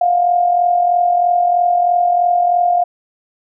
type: tone with amplitude modulation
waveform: sine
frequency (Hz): 706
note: F5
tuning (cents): +19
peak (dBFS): -8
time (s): 0.01-2.84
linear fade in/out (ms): 5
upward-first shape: sine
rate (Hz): 43.1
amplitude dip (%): 55
effects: none